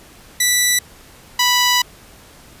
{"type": "tone pair in turn", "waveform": "10% pulse", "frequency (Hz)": [1970, 985], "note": ["B6", "B5"], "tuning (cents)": [-5, -5], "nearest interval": "octave", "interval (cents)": 1200, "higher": "first", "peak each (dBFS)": -4, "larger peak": "neither", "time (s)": [[0.4, 0.79], [1.39, 1.82]], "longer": "second", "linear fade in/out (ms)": 5, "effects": ["pink hiss -44 dBFS RMS until 2.6 s", "resampled to 32000 Hz"]}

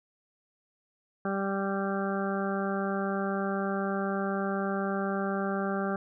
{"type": "harmonic tone", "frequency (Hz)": 196, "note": "G3", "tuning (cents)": 0, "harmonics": [1, 2, 3, 4, 6, 7, 8], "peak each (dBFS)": [-31, -34, -36, -37, -39, -39, -40], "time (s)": [1.25, 5.96], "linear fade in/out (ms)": 2, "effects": []}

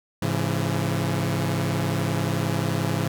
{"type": "tone cluster", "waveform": "sawtooth", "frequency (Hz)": [105.6, 136.8, 168.4], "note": ["G#2", "C#3", "E3"], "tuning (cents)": [29, -23, 37], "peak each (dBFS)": -23, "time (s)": [0.22, 3.08], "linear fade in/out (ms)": 5, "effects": []}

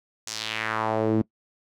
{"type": "tone with band-pass filter sweep", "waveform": "sawtooth", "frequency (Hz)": 110.1, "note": "A2", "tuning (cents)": 2, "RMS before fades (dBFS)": -26, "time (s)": [0.27, 1.22], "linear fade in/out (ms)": 5, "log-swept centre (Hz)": [6700, 260], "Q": 2.2, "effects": ["noise-tail reverb RT60 0.1 s tail -22 dB re dry"]}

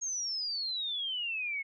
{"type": "exponential sweep", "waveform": "sine", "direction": "down", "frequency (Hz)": [6600, 2163], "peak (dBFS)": -32, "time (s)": [0.01, 1.63], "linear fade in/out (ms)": 20, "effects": []}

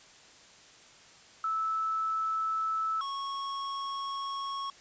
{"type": "tone pair in turn", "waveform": ["sine", "square"], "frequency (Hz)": [1310, 1101.6], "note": ["E6", "C#6"], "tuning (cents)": [-11, -11], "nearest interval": "minor third", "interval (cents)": 300, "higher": "first", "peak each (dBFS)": [-28, -34], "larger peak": "first", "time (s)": [[1.44, 3.01], [3.01, 4.7]], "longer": "second", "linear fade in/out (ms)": 2, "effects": ["white hiss -55 dBFS RMS until 4.8 s", "resampled to 16000 Hz"]}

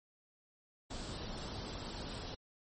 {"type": "noise with comb filter", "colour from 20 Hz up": "pink", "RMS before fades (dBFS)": -43, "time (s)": [0.9, 2.35], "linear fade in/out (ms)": 10, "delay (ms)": 0.23, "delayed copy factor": 0.5, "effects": ["MP3 32 kbps"]}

